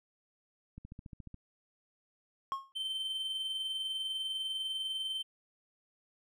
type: click train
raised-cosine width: 5 ms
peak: -34 dBFS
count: 9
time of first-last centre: 0.78-1.343 s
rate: 14.2 Hz
type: tone with exponential decay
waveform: triangle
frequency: 1083 Hz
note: C#6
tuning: 41 cents flat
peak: -27 dBFS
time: 2.52-2.72 s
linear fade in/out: 0 ms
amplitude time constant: 43 ms
type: tone with tremolo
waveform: triangle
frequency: 3102 Hz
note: G7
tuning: 19 cents flat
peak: -31 dBFS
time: 2.75-5.23 s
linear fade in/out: 20 ms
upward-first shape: sine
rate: 20 Hz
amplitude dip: 40%
effects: none